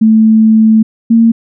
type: tone pair in turn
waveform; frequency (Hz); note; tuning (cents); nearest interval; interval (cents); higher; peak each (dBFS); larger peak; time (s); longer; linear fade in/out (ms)
sine; 220 / 228.4; A3 / A#3; 0 / -35; minor second; 65; second; -3; neither; 0.01-0.83 / 1.1-1.32; first; 10
effects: none